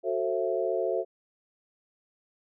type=chord; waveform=sine; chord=F# half-diminished seventh; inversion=none; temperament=just; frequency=370 / 444 / 532.8 / 666 Hz; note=F#4 / A4 / C5 / E5; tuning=0 / +16 / +31 / +18 cents; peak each=-31 dBFS; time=0.03-1.05 s; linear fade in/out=50 ms; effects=none